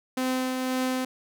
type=tone with tremolo; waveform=sawtooth; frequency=257.3 Hz; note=C4; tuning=29 cents flat; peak=-20 dBFS; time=0.17-1.05 s; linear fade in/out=5 ms; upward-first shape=triangle; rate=1.9 Hz; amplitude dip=35%; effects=none